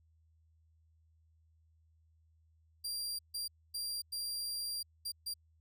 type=tone bursts at uneven times; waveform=sawtooth; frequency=4755 Hz; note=D8; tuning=21 cents sharp; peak=-34 dBFS; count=6; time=2.84-3.19 / 3.34-3.48 / 3.74-4.02 / 4.12-4.83 / 5.05-5.12 / 5.26-5.34 s; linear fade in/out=10 ms; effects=added 80 Hz sine -66 dBFS peak until 5.6 s